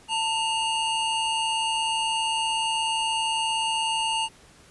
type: tone pair together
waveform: square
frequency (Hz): 896 / 2845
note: A5 / F7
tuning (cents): +31 / +31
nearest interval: octave + minor sixth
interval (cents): 2000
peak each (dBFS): -27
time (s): 0.08-4.29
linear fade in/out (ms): 50
effects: pink hiss -53 dBFS RMS until 4.7 s + resampled to 24000 Hz